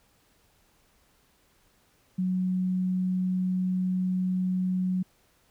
sine tone, 184.3 Hz, F#3, 7 cents flat, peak -24 dBFS, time 2.18-5.03 s, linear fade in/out 10 ms, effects pink hiss -65 dBFS RMS until 5.5 s

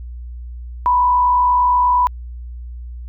sine tone with frequency modulation, 987.8 Hz, B5, in tune, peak -11 dBFS, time 0.86-2.07 s, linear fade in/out 0 ms, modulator 48.3 Hz, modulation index 0.38, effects added 60 Hz sine -28 dBFS peak until 3.08 s

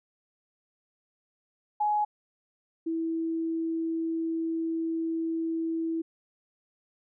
sine tone pair in turn, 839 / 327.2 Hz, G#5 / E4, +17 / -13 cents, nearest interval octave + major third, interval 1630 cents, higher first, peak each -23 / -27 dBFS, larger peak first, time 1.8-2.05 / 2.86-6.02 s, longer second, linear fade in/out 10 ms, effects none

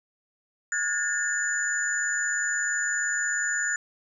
sine tone cluster, 1443 / 1647 / 1787 / 6990 Hz, F#6 / G#6 / A6 / A8, -44 / -15 / +26 / -12 cents, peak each -30 dBFS, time 0.72-3.76 s, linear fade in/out 2 ms, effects none

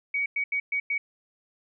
sine tone bursts at uneven times, 2254 Hz, C#7, 28 cents sharp, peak -24 dBFS, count 5, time 0.14-0.26 / 0.36-0.44 / 0.52-0.6 / 0.72-0.8 / 0.9-0.98 s, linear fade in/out 5 ms, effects none

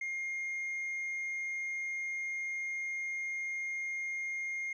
sine tone with tanh clipping, 2127 Hz, C7, 28 cents sharp, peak -35 dBFS, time 0.01-4.73 s, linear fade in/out 5 ms, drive 2 dB, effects none

